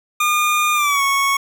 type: tone with pitch glide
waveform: 25% pulse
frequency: 1213 to 1105.9 Hz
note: D#6 to C#6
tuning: -44 to -4 cents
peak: -11 dBFS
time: 0.2-1.37 s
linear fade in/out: 5 ms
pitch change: -160 cents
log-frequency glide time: 0.74-1.02 s
effects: none